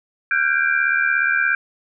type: tone cluster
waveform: sine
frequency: 1392 / 1526 / 1603 / 2361 Hz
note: F6 / G6 / G6 / D7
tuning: -6 / -47 / +38 / +9 cents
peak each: -25 / -20 / -19 / -24 dBFS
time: 0.31-1.55 s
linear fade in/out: 2 ms
effects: none